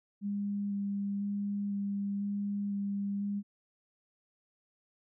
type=tone with vibrato; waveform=sine; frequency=201.4 Hz; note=G3; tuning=47 cents sharp; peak=-31 dBFS; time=0.21-3.43 s; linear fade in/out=50 ms; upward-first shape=square; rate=1 Hz; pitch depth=9 cents each way; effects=none